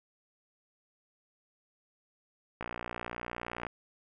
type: click train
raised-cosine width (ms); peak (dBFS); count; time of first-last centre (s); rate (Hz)
0.5; -22; 64; 2.61-3.667; 59.6
effects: none